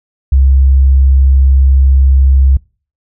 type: tone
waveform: sine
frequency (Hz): 67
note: C2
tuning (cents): +42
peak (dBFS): -4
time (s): 0.32-2.57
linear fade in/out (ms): 5
effects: noise-tail reverb RT60 0.4 s tail -25 dB re dry